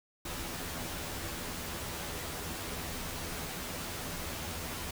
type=noise with comb filter; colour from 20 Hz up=pink; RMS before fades=-39 dBFS; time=0.25-4.91 s; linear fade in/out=5 ms; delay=12 ms; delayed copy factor=+0.6; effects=none